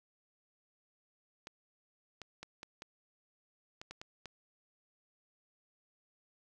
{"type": "clicks", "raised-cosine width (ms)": 0.2, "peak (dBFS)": -28, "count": 9, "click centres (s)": [1.471, 2.217, 2.43, 2.631, 2.821, 3.815, 3.91, 4.015, 4.257], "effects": []}